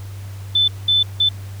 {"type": "tone bursts at uneven times", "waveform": "sine", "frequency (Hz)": 3520, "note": "A7", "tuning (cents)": 0, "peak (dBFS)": -12, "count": 3, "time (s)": [[0.55, 0.68], [0.88, 1.03], [1.2, 1.29]], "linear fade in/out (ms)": 5, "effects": ["added 98 Hz sine -29 dBFS peak until 1.6 s", "pink hiss -44 dBFS RMS until 1.6 s"]}